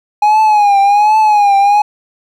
triangle tone with vibrato, 830 Hz, G#5, 1 cent flat, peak -4 dBFS, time 0.22-1.82 s, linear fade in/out 5 ms, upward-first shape triangle, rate 1.3 Hz, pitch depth 93 cents each way, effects none

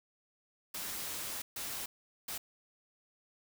white noise bursts at uneven times, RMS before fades -40 dBFS, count 3, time 0.74-1.42 / 1.56-1.86 / 2.28-2.38 s, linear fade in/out 5 ms, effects none

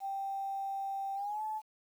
sine tone with pitch glide, 784 to 864.9 Hz, G5 to A5, 0 to -30 cents, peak -34 dBFS, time 0-1.62 s, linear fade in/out 50 ms, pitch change +170 cents, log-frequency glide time 1.15-1.42 s, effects 10-bit

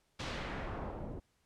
pink noise with low-pass filter sweep, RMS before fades -41 dBFS, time 0.19-1.2 s, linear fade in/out 10 ms, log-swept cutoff 5100 to 400 Hz, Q 0.99, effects pink hiss -75 dBFS RMS until 1.45 s + low-pass 11000 Hz 12 dB/octave

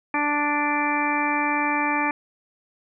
harmonic tone, 293.6 Hz, D4, in tune, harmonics 1 / 2 / 3 / 4 / 5 / 6 / 7 / 8, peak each -27 / -35 / -25 / -29 / -37 / -29 / -34 / -27 dBFS, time 0.14-2.11 s, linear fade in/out 2 ms, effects none

